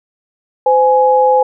sine tone pair together, 513.4 / 836 Hz, C5 / G#5, -33 / +11 cents, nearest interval minor sixth, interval 844 cents, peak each -10 dBFS, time 0.66-1.43 s, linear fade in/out 5 ms, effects none

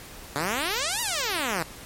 5% pulse exponential two-way sweep, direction up then down, 136.9 to 987.8 to 153.9 Hz, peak -14 dBFS, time 0.36-1.63 s, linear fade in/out 0 ms, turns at 1.01 s, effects pink hiss -43 dBFS RMS until 1.85 s + MP3 64 kbps

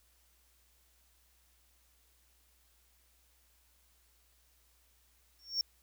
triangle tone with exponential growth, 5490 Hz, F8, 31 cents flat, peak -25 dBFS, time 5.39-5.61 s, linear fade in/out 1 ms, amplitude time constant 47 ms, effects added 60 Hz sine -70 dBFS peak until 5.82 s + white hiss -70 dBFS RMS until 5.82 s

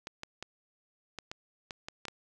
clicks, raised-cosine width 0.2 ms, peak -22 dBFS, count 9, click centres 0.071 / 0.234 / 0.426 / 1.187 / 1.315 / 1.708 / 1.885 / 2.053 / 2.083 s, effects none

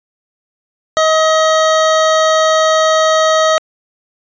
25% pulse tone, 633 Hz, D#5, 30 cents sharp, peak -5 dBFS, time 0.97-3.58 s, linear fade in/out 0 ms, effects resampled to 16000 Hz

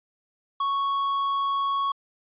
sine tone with tanh clipping, 1108.7 Hz, C#6, in tune, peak -24 dBFS, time 0.6-1.92 s, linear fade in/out 5 ms, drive 7 dB, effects resampled to 8000 Hz

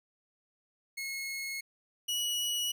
sawtooth tone pair in turn, 2173 / 2926 Hz, C#7 / F#7, -35 / -20 cents, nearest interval perfect fourth, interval 515 cents, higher second, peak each -32 / -27 dBFS, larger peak second, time 0.97-1.61 / 2.08-2.72 s, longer neither, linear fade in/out 10 ms, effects none

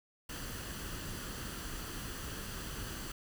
pink noise with comb filter, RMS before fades -42 dBFS, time 0.29-3.12 s, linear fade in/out 5 ms, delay 0.66 ms, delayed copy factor +0.5, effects none

